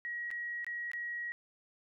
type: tone with dropouts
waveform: sine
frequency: 1904 Hz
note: A#6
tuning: 36 cents sharp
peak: -36 dBFS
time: 0.05-1.32 s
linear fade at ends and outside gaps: 0 ms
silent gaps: 0.305-0.313 / 0.645-0.666 / 0.916-0.934 s
effects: none